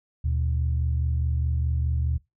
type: tone pair together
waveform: sine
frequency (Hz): 76.29 / 121.1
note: D#2 / B2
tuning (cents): -34 / -34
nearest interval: minor sixth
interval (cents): 800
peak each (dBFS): -22 / -28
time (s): 0.24-2.18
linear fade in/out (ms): 10
effects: noise-tail reverb RT60 0.2 s tail -23 dB re dry + tanh soft clip ceiling -14 dBFS